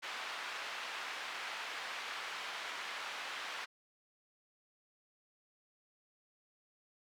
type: band-pass noise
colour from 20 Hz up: pink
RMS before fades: -43 dBFS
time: 0.02-3.66 s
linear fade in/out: 20 ms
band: 1100 to 3300 Hz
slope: 12 dB/octave
effects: none

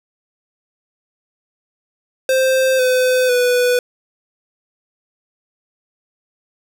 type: tone with pitch steps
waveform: square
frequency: 523.3 / 508.1 / 493.4 Hz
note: C5 / B4 / B4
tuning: 0 / +49 / -2 cents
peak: -13 dBFS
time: 2.29-3.79 s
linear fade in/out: 2 ms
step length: 500 ms
effects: none

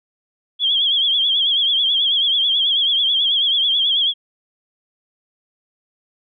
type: tone with vibrato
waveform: sine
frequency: 3285 Hz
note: G#7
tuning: 20 cents flat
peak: -14 dBFS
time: 0.59-4.14 s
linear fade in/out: 50 ms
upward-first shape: triangle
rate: 9.2 Hz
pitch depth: 100 cents each way
effects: none

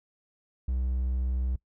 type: tone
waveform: triangle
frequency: 63.3 Hz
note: B1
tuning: 43 cents sharp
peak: -24 dBFS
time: 0.68-1.56 s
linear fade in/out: 5 ms
effects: noise-tail reverb RT60 0.1 s tail -21 dB re dry

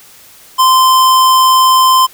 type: tone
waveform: square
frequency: 1037 Hz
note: C6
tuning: 16 cents flat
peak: -6 dBFS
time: 0.58-2.07 s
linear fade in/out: 20 ms
effects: white hiss -40 dBFS RMS until 2.13 s

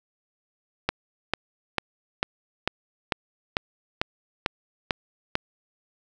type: click train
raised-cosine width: 0.3 ms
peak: -6 dBFS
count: 11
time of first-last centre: 0.89-5.354 s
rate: 2.24 Hz
effects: none

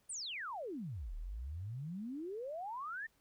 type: exponential two-way sweep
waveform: sine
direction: down then up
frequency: 9620 to 35.81 to 1861 Hz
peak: -40 dBFS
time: 0.09-3.07 s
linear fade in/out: 10 ms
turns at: 1.15 s
effects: pink hiss -74 dBFS RMS until 3.2 s

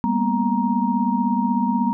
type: tone cluster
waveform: sine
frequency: 198.3 / 231.5 / 247.8 / 938 Hz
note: G3 / A#3 / B3 / A#5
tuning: +20 / -12 / +6 / +11 cents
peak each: -23 dBFS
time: 0.04-1.93 s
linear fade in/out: 0 ms
effects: none

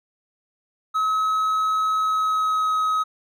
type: tone with pitch glide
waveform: triangle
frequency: 1282 to 1270.2 Hz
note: E6 to D#6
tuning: -49 to +35 cents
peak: -17 dBFS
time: 0.94-3.04 s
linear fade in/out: 20 ms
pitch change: -16 cents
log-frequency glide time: 1.98-2.74 s
effects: none

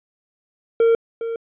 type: tone with echo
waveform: triangle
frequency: 458.8 Hz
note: A#4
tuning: 28 cents flat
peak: -10 dBFS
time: 0.8-0.95 s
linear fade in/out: 2 ms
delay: 410 ms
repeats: 1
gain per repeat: -11 dB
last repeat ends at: 1.36 s
effects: resampled to 8000 Hz

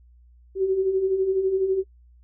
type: beating tone pair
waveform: sine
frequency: 371.2 / 383.2 Hz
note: F#4 / G4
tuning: +6 / -39 cents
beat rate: 12 Hz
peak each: -28 / -20 dBFS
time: 0.55-1.84 s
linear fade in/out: 50 ms
effects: noise-tail reverb RT60 0.1 s tail -22 dB re dry + added 60 Hz sine -50 dBFS peak until 2.23 s

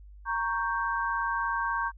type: chord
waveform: sine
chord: G diminished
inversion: first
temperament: equal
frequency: 932.3 / 1108.7 / 1568 Hz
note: Bb5 / Db6 / G6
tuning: 0 / 0 / 0 cents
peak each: -31 dBFS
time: 0.25-1.92 s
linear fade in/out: 50 ms
effects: added 50 Hz sine -46 dBFS peak until 1.97 s

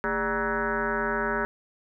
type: tone with frequency modulation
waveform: sine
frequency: 950 Hz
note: A#5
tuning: 33 cents sharp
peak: -24 dBFS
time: 0.04-1.45 s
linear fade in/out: 0 ms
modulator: 181 Hz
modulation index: 4.2
effects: none

